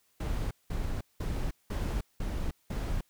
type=noise bursts; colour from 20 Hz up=brown; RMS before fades=-32 dBFS; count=6; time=0.2-3.01 s; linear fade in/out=5 ms; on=310 ms; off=190 ms; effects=white hiss -70 dBFS RMS until 3.09 s